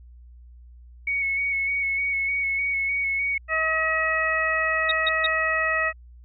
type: tone with vibrato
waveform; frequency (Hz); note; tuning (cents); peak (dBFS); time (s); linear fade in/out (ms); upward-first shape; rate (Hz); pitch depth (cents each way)
sine; 2217; C#7; 0; -22; 1.07-3.38; 5; square; 3.3; 18
type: harmonic tone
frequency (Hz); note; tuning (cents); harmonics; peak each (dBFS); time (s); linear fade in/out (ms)
638; D#5; +43; 1 / 2 / 3 / 4; -29 / -27 / -23 / -29; 3.48-5.93; 50
type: tone bursts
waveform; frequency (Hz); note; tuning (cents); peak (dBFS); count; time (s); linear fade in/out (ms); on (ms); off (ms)
sine; 3760; A#7; +14; -20; 3; 4.89-5.265; 5; 25; 150
effects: added 60 Hz sine -44 dBFS peak until 6.24 s